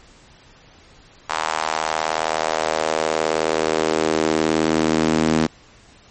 sawtooth tone with high-pass filter sweep, 79.2 Hz, D#2, 31 cents sharp, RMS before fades -20 dBFS, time 1.29-5.47 s, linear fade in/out 10 ms, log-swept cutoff 950 to 240 Hz, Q 2, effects pink hiss -49 dBFS RMS until 6.1 s + MP3 32 kbps

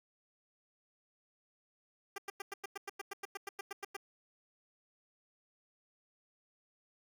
10% pulse tone bursts, 396.9 Hz, G4, 22 cents sharp, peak -31 dBFS, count 16, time 2.16-3.967 s, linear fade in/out 5 ms, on 22 ms, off 97 ms, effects none

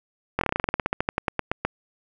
slowing click train, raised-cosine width 0.5 ms, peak -7 dBFS, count 21, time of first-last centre 0.39-1.65 s, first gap 22 ms, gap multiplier 1.1, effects none

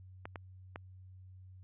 clicks, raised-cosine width 0.5 ms, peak -27 dBFS, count 3, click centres 0.255 / 0.358 / 0.759 s, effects added 93 Hz sine -51 dBFS peak until 1.63 s + resampled to 8000 Hz

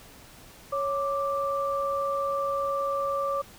sine tone pair together, 554.4 / 1174.7 Hz, C#5 / D6, 0 / 0 cents, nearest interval octave + minor second, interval 1300 cents, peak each -28 dBFS, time 0.72-3.42 s, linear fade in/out 10 ms, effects pink hiss -50 dBFS RMS until 3.58 s

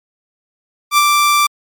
sawtooth tone with ADSR envelope, 1174.7 Hz, D6, in tune, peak -3 dBFS, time 0.91-1.47 s, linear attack 65 ms, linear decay 36 ms, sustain -3 dB, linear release 9 ms, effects MP3 96 kbps

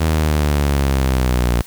sawtooth linear sweep, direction down, 80.3 to 58.27 Hz, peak -10 dBFS, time 0-1.62 s, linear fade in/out 10 ms, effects white hiss -41 dBFS RMS until 1.66 s

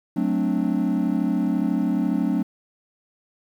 triangle chord, D dominant seventh, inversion first, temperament equal with one note detuned, 185 / 219.1 / 261.6 / 293.7 Hz, F#3 / A3 / C4 / D4, 0 / -7 / 0 / 0 cents, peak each -23 dBFS, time 0.16-2.43 s, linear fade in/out 10 ms, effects tanh soft clip ceiling -8 dBFS + 9-bit

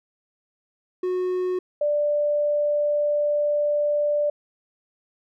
triangle / sine tone pair in turn, 365.6 / 589 Hz, F#4 / D5, -21 / +5 cents, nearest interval minor sixth, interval 826 cents, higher second, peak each -20 / -19 dBFS, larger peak second, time 1.03-1.59 / 1.81-4.3 s, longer second, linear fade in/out 5 ms, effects none

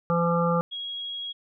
harmonic tone, 170.3 Hz, F3, 43 cents flat, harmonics 1 / 3 / 5 / 7 / 8, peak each -24 / -25 / -32 / -27 / -35 dBFS, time 0.1-0.61 s, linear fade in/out 0 ms
sine tone, 3304 Hz, G#7, 10 cents flat, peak -31 dBFS, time 0.71-1.33 s, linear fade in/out 20 ms
effects none

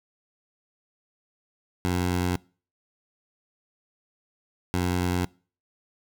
15% pulse tone pair in turn, 89.5 / 89.5 Hz, F2 / F2, +43 / +43 cents, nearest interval unison, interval 0 cents, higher neither, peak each -17 dBFS, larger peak neither, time 1.85-2.36 / 4.74-5.25 s, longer neither, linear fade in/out 0 ms, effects noise-tail reverb RT60 0.4 s tail -24 dB re dry

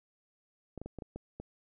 clicks, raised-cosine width 2 ms, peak -28 dBFS, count 7, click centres 0.777 / 0.816 / 0.86 / 0.987 / 1.022 / 1.16 / 1.4 s, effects none

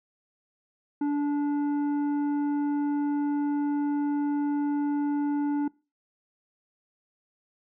triangle tone with tanh clipping, 290 Hz, D4, 22 cents flat, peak -25 dBFS, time 1.01-5.68 s, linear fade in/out 5 ms, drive 12 dB, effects noise-tail reverb RT60 0.3 s tail -23 dB re dry

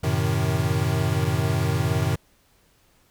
square chord, F# diminished seventh, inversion none, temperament equal with one note detuned, 92.5 / 110 / 129.09 / 155.56 Hz, F#2 / A2 / C3 / Eb3, 0 / 0 / -23 / 0 cents, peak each -27 dBFS, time 0.03-2.16 s, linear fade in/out 10 ms, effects pink hiss -61 dBFS RMS until 3.1 s

